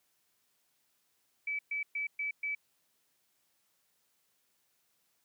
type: tone bursts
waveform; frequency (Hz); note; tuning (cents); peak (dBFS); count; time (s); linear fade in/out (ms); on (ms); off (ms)
sine; 2300; D7; -37; -32; 5; 1.47-2.55; 5; 120; 120
effects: white hiss -75 dBFS RMS until 5.24 s + high-pass 80 Hz 12 dB/octave